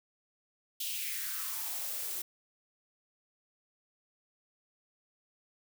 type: noise with high-pass filter sweep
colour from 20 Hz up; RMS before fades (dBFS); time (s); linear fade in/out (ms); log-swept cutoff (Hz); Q
blue; -37; 0.8-2.22; 5; 3400 to 330; 3.8
effects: none